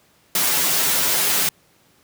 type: noise with comb filter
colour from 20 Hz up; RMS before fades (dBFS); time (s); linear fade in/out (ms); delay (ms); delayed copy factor
white; -19; 0.35-1.49; 2; 8.7; -0.95
effects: pink hiss -57 dBFS RMS until 2.03 s + high-pass 100 Hz 12 dB/octave